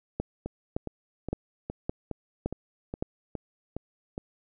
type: two click trains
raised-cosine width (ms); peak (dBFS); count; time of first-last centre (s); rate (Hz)
2; -20 / -15; 10 / 6; 0.46-4.179 / 0.2-3.025; 2.42 / 1.77
effects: none

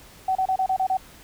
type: tone bursts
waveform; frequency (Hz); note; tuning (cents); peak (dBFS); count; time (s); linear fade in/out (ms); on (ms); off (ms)
sine; 757; F#5; +39; -19; 7; 0.28-0.971; 5; 73; 30
effects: pink hiss -48 dBFS RMS until 1.23 s

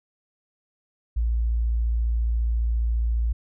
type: tone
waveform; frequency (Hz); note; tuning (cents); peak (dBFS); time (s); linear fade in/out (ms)
sine; 57.3; A#1; -29; -20; 1.16-3.33; 10
effects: none

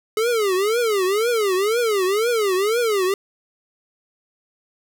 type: tone with vibrato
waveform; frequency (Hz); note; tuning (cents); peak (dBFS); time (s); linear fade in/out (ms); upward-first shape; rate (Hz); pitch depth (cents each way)
square; 421.5; G#4; +26; -18; 0.17-3.14; 2; triangle; 2; 270
effects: none

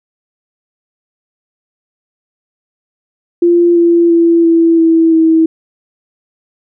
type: tone with pitch steps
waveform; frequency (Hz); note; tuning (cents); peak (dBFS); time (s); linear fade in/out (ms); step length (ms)
sine; 345.3 / 340.7 / 336.2 / 331.8 / 327.4 / 323.1; F4 / F4 / E4 / E4 / E4 / E4; -20 / -43 / +34 / +11 / -12 / -35; -5; 3.42-5.46; 5; 340
effects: none

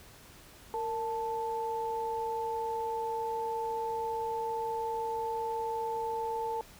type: tone pair together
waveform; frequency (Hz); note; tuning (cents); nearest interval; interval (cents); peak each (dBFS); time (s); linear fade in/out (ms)
sine; 460.5 / 880; A#4 / A5; -21 / 0; major seventh; 1121; -35 / -33; 0.74-6.61; 0
effects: pink hiss -54 dBFS RMS until 6.79 s

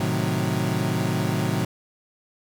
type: chord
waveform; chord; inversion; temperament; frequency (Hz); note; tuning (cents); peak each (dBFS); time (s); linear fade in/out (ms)
30% pulse; A diminished seventh; none; equal; 110 / 130.81 / 155.56 / 185; A2 / C3 / Eb3 / Gb3; 0 / 0 / 0 / 0; -25; 0-1.65; 5
effects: none

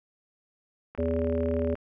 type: click train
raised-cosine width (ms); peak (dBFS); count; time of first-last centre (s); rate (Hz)
0.5; -28; 31; 0.95-1.754; 37.3
type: harmonic tone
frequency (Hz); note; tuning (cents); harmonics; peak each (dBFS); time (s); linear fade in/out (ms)
82.41; E2; 0; 1 / 3 / 5 / 7; -30 / -30 / -30 / -30; 0.98-1.75; 10
effects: none

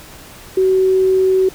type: tone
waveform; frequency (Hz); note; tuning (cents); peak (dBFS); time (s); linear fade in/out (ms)
sine; 377.2; F#4; +33; -10; 0.57-1.49; 5
effects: pink hiss -38 dBFS RMS until 1.54 s

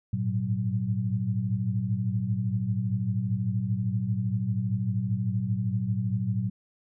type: tone cluster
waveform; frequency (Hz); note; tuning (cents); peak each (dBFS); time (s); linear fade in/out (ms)
sine; 104.8 / 109.8 / 117.6 / 187.6; G#2 / A2 / A#2 / F#3; +16 / -3 / +16 / +24; -31 / -37 / -28 / -30; 0.13-6.5; 5
effects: none

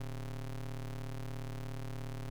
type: ring-modulated tone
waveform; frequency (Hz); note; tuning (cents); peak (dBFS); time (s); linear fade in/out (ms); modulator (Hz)
square; 67.7; C#2; -40; -36; 0-2.3; 5; 49.2
effects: none

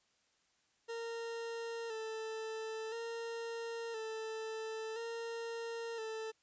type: tone with vibrato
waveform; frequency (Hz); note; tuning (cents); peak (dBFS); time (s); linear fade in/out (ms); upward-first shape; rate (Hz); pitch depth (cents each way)
40% pulse; 451.6; A4; +45; -39; 0.88-6.32; 20; square; 0.49; 38
effects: white hiss -75 dBFS RMS until 6.42 s + resampled to 16000 Hz

